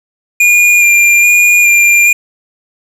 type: tone with vibrato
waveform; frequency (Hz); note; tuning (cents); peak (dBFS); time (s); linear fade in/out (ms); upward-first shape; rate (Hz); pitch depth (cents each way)
square; 2411; D7; +45; -5; 0.4-2.13; 5; square; 1.2; 14
effects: low-pass 12000 Hz 12 dB/octave + 7-bit